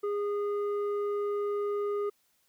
square tone with low-pass filter, 410 Hz, G#4, 22 cents flat, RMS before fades -31 dBFS, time 0.03-2.1 s, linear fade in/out 10 ms, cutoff 890 Hz, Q 8.1, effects white hiss -71 dBFS RMS until 2.48 s

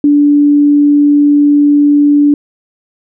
sine tone, 290.6 Hz, D4, 18 cents flat, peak -4 dBFS, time 0.04-2.34 s, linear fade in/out 2 ms, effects none

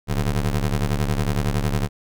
25% pulse ring-modulated tone, 72.1 Hz, D2, 31 cents flat, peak -13 dBFS, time 0.07-1.89 s, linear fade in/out 50 ms, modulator 41.5 Hz, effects none

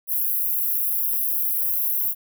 white high-pass noise, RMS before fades -23 dBFS, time 0.07-2.15 s, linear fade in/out 50 ms, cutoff 11000 Hz, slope 96 dB/octave, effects none

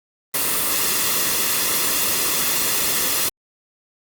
white noise with comb filter, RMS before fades -20 dBFS, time 0.34-3.29 s, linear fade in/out 5 ms, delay 1.3 ms, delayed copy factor -0.5, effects Opus 32 kbps

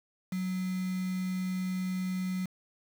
sine tone with quantisation, 185 Hz, F#3, in tune, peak -30 dBFS, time 0.32-2.46 s, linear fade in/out 5 ms, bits 7, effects none

